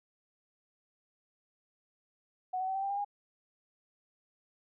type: tone with pitch steps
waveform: sine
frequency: 740 / 752.1 / 764.3 / 776.8 / 789.5 / 802.3 / 815.4 Hz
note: F#5 / F#5 / G5 / G5 / G5 / G5 / G#5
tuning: 0 / +28 / -44 / -16 / +12 / +40 / -32 cents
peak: -31 dBFS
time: 2.53-3.048 s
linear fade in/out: 10 ms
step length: 74 ms
effects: none